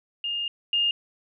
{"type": "tone pair in turn", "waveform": "sine", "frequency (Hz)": [2827, 2827], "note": ["F7", "F7"], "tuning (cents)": [20, 20], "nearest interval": "unison", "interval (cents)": 0, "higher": "neither", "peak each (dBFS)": [-26, -20], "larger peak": "second", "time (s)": [[0.24, 0.48], [0.73, 0.91]], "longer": "first", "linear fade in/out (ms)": 2, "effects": []}